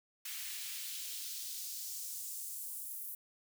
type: noise with high-pass filter sweep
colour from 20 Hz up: white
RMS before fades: -43 dBFS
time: 0.25-3.15 s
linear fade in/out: 5 ms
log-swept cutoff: 2000 to 12000 Hz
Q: 1.2
effects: none